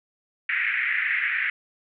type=band-pass noise; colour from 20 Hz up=pink; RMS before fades=-25 dBFS; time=0.49-1.5 s; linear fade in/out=2 ms; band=1700 to 2300 Hz; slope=48 dB/octave; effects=none